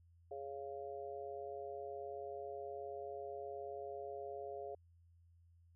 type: harmonic tone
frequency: 138.7 Hz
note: C#3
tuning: 1 cent sharp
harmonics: 3 / 4 / 5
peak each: -47 / -49 / -48 dBFS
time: 0.31-4.75 s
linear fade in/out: 5 ms
effects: added 85 Hz sine -64 dBFS peak until 5.75 s